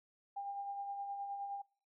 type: tone with tremolo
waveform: sine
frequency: 800 Hz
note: G5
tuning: 35 cents sharp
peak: -38 dBFS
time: 0.36-1.62 s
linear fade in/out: 10 ms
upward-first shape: sine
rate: 9.6 Hz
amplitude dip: 40%
effects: noise-tail reverb RT60 0.5 s tail -26 dB re dry